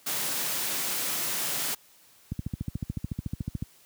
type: high-pass noise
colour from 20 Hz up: white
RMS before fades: -30 dBFS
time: 0.06-1.75 s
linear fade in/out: 10 ms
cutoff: 110 Hz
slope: 96 dB/octave
type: click train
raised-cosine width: 5 ms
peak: -17 dBFS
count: 19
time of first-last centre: 2.32-3.624 s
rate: 13.8 Hz
effects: white hiss -58 dBFS RMS until 3.85 s + high-pass 60 Hz 12 dB/octave